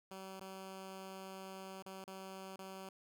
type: tone with dropouts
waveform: 10% pulse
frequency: 190.9 Hz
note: G3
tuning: 46 cents flat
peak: -39 dBFS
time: 0.11-2.89 s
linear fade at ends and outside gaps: 2 ms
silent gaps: 0.397-0.409 / 1.824-1.861 / 2.041-2.077 / 2.56-2.59 s
effects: none

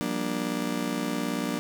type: chord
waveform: 35% pulse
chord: G minor seventh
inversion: third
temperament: just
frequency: 176.4 / 196 / 235.2 / 294 Hz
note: F3 / G3 / Bb3 / D4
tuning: +18 / 0 / +16 / +2 cents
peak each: -33 / -35 / -30 / -30 dBFS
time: 0.01-1.59 s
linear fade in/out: 0 ms
effects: none

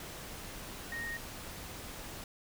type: tone in noise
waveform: sine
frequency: 1860 Hz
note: A#6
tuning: 4 cents flat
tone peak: -37 dBFS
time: 0.92-1.17 s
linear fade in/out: 2 ms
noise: pink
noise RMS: -45 dBFS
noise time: 0-2.24 s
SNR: +5 dB
effects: none

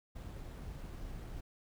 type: noise with sample-and-hold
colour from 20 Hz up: brown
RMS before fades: -45 dBFS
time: 0.15-1.41 s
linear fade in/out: 10 ms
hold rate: 11025 Hz
effects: none

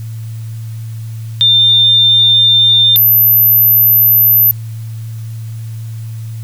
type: tone pair in turn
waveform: sine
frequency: 3602 / 12116 Hz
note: A7 / F#9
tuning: +40 / +40 cents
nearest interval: octave + major sixth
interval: 2100 cents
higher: second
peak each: -5 dBFS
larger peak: neither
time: 1.41-2.96 / 2.96-4.51 s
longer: neither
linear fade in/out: 0 ms
effects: added 112 Hz sine -21 dBFS peak until 6.43 s + white hiss -43 dBFS RMS until 6.43 s

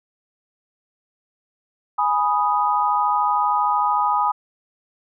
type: chord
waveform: sine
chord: G# minor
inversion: none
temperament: equal with one note detuned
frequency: 830.6 / 983.8 / 1244.5 Hz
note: G#5 / B5 / D#6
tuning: 0 / -7 / 0 cents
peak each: -21 dBFS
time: 1.98-4.32 s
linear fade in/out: 10 ms
effects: none

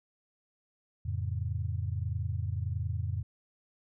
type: chord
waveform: sine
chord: F augmented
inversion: none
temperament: equal with one note detuned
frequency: 87.31 / 108.86 / 138.59 Hz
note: F2 / A2 / C#3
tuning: 0 / -18 / 0 cents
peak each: -33 / -34 / -39 dBFS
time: 1.05-3.23 s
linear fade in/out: 10 ms
effects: none

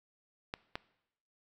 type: clicks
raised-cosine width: 0.3 ms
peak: -20 dBFS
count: 2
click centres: 0.539 / 0.755 s
effects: noise-tail reverb RT60 0.8 s tail -20 dB re dry

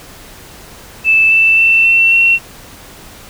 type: tone with pitch steps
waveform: sine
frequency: 2634 / 2655 / 2677 / 2699 / 2721 Hz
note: E7 / E7 / E7 / E7 / F7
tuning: -2 / +12 / +26 / +40 / -46 cents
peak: -6 dBFS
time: 1.04-2.39 s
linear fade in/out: 50 ms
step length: 270 ms
effects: pink hiss -36 dBFS RMS until 3.29 s

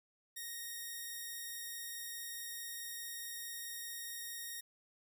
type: tone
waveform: 5% pulse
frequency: 1864.7 Hz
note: A#6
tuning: in tune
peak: -32 dBFS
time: 0.36-4.61 s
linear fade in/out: 10 ms
effects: none

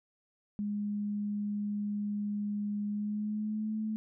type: tone with pitch glide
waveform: sine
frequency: 206.4 to 216.9 Hz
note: G#3 to A3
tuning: -10 to -25 cents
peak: -31 dBFS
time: 0.59-3.96 s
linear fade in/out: 0 ms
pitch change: +85 cents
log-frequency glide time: 2.87-3.76 s
effects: none

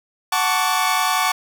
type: chord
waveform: sawtooth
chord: D major seventh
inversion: first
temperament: equal with one note detuned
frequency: 740 / 880 / 1108.7 / 1159.2 Hz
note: F#5 / A5 / C#6 / D6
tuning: 0 / 0 / 0 / -23 cents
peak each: -19 dBFS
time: 0.32-1.32 s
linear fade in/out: 5 ms
effects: none

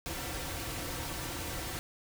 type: noise with comb filter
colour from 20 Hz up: pink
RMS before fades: -38 dBFS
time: 0.06-1.79 s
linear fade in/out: 0 ms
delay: 4.8 ms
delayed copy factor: -0.6
effects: none

